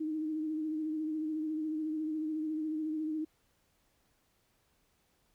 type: tone with vibrato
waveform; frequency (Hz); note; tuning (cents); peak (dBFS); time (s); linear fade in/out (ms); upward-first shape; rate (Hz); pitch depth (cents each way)
sine; 311.1; D#4; 0; -32; 0-3.25; 10; sine; 14; 35
effects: pink hiss -73 dBFS RMS until 5.34 s